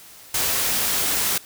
white noise, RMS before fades -22 dBFS, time 0.34-1.38 s, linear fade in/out 5 ms, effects white hiss -45 dBFS RMS until 1.45 s

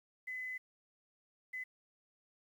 sine tone bursts at uneven times, 2019 Hz, B6, 38 cents sharp, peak -39 dBFS, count 2, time 0.27-0.58 / 1.53-1.64 s, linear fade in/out 10 ms, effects 11-bit

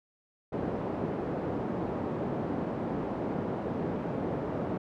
pink band-pass noise, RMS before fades -33 dBFS, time 0.52-4.78 s, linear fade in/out 10 ms, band 170 to 630 Hz, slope 12 dB/octave, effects none

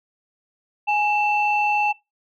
sine tone pair together, 833 / 2670 Hz, G#5 / E7, +5 / +22 cents, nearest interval octave + minor sixth, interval 2017 cents, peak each -18 / -22 dBFS, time 0.87-1.93 s, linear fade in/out 20 ms, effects noise-tail reverb RT60 0.2 s tail -21 dB re dry + tanh soft clip ceiling -10 dBFS

